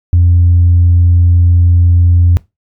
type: tone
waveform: sine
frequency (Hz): 87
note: F2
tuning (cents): -6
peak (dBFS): -3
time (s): 0.13-2.37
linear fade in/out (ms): 0
effects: noise-tail reverb RT60 0.2 s tail -21 dB re dry + tanh soft clip ceiling -1 dBFS